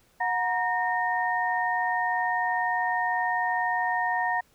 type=tone cluster; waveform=sine; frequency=729 / 942 / 1839 Hz; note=F#5 / A#5 / A#6; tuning=-26 / +18 / -24 cents; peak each=-28 dBFS; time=0.2-4.41 s; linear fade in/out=10 ms; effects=pink hiss -63 dBFS RMS until 4.54 s